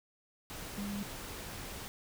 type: tone in noise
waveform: sine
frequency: 202.4 Hz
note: G#3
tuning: 44 cents flat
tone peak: -36 dBFS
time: 0.78-1.03 s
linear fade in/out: 0 ms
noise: pink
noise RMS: -44 dBFS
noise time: 0.5-1.88 s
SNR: +5 dB
effects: none